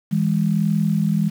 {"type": "tone pair together", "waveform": "sine", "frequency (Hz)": [162.6, 203.9], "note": ["E3", "G#3"], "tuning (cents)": [-23, -32], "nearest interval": "major third", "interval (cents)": 391, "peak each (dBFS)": -19, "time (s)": [0.11, 1.3], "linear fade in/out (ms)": 20, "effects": ["7-bit"]}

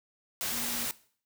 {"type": "tone in noise", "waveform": "sine", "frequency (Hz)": 237.5, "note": "A#3", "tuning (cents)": 33, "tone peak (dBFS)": -42, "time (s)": [0.52, 0.85], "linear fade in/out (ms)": 0, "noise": "white", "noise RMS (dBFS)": -33, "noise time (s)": [0.41, 0.91], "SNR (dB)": -12, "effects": ["noise-tail reverb RT60 0.5 s tail -19 dB re dry"]}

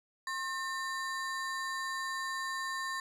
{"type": "ring-modulated tone", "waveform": "square", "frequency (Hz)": 1437, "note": "F6", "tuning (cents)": 49, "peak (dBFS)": -32, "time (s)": [0.27, 3], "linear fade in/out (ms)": 2, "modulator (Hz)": 368, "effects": ["low-pass 10000 Hz 12 dB/octave", "12-bit"]}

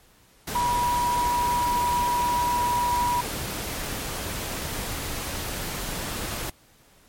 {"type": "tone in noise", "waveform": "sine", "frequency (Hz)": 970, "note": "B5", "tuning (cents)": -31, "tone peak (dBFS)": -21, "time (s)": [0.55, 3.21], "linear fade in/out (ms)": 5, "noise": "pink", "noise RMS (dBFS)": -31, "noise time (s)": [0.47, 6.5], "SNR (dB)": 7, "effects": ["pink hiss -57 dBFS RMS until 7.08 s", "MP3 64 kbps"]}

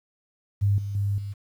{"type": "tone with level steps", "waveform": "sine", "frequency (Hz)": 100.6, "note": "G2", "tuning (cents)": 45, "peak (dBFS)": [-18, -28, -22, -30], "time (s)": [0.61, 1.34], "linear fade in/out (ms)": 20, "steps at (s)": [0.78, 0.95, 1.18], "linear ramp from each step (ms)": 2, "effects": ["9-bit"]}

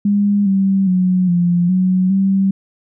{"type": "tone with pitch steps", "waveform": "sine", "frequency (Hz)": [203.3, 193.9, 183.4, 174.6, 185, 193.8], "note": ["G#3", "G3", "F#3", "F3", "F#3", "G3"], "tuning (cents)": [-37, -19, -15, 0, 0, -20], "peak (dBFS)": -11, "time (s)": [0.05, 2.51], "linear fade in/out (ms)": 5, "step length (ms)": 410, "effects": []}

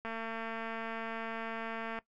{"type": "click train", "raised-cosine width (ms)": 0.5, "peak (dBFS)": -25, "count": 439, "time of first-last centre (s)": [0.05, 1.988], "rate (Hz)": 226, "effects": ["noise-tail reverb RT60 0.1 s tail -18 dB re dry"]}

